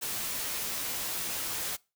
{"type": "noise with comb filter", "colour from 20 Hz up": "white", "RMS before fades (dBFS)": -34, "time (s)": [0.01, 1.77], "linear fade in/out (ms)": 20, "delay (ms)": 13, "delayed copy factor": -0.55, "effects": ["noise-tail reverb RT60 0.3 s tail -24 dB re dry"]}